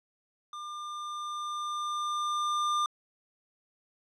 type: tone with level ramp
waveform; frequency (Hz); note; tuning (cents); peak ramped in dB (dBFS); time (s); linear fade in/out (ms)
square; 1200; D6; +37; -39 to -26; 0.53-2.86; 2
effects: low-pass 6000 Hz 12 dB/octave